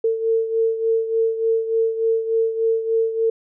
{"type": "beating tone pair", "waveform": "sine", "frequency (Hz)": [450, 453.4], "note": ["A4", "A#4"], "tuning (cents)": [39, -48], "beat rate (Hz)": 3.4, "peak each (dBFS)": [-18, -24], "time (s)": [0.04, 3.3], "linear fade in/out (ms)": 5, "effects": []}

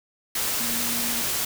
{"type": "tone in noise", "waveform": "sine", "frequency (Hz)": 235.6, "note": "A#3", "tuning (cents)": 19, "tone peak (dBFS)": -34, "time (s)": [0.6, 1.22], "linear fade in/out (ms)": 5, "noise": "white", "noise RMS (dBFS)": -26, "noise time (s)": [0.35, 1.45], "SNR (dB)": -11, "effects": []}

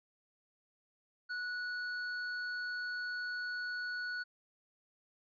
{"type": "tone with hard clipping", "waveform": "sine", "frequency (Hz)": 1471, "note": "F#6", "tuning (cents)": -11, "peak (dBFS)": -38, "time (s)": [1.29, 4.24], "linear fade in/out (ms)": 20, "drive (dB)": 17, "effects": ["resampled to 11025 Hz"]}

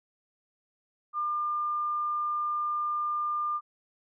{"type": "tone", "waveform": "sine", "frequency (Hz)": 1200, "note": "D6", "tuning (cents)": 37, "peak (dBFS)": -27, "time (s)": [1.13, 3.61], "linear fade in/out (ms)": 50, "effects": []}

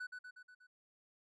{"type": "tone with echo", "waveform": "triangle", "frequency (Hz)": 1490, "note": "F#6", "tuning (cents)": 12, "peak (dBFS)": -39, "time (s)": [0, 0.07], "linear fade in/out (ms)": 10, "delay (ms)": 120, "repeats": 5, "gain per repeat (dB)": -4, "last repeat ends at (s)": 0.67, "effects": ["resampled to 24000 Hz"]}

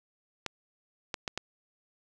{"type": "clicks", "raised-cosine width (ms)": 0.2, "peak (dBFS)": -15, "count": 4, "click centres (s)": [0.463, 1.142, 1.278, 1.376], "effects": []}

